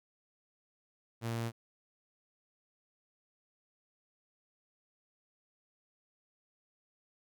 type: tone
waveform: sawtooth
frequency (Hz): 115.6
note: A#2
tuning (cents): -14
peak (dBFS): -30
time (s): 1.21-1.52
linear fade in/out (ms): 50
effects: none